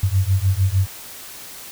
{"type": "beating tone pair", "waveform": "sine", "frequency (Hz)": [92.5, 99.1], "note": ["F#2", "G2"], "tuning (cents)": [0, 19], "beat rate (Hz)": 6.6, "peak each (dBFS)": -18, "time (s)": [0.03, 0.87], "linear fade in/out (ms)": 5, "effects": ["white hiss -37 dBFS RMS until 1.71 s"]}